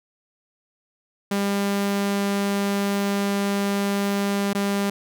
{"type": "tone with dropouts", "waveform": "sawtooth", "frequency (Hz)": 200.1, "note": "G3", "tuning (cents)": 36, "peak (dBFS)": -17, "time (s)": [1.31, 4.9], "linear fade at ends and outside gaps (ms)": 5, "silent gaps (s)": [4.532, 4.549], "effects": []}